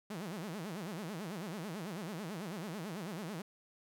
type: tone with vibrato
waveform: sawtooth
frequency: 185 Hz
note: F#3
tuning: in tune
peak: -36 dBFS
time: 0.1-3.42 s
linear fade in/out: 5 ms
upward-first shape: sine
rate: 9.1 Hz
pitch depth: 290 cents each way
effects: none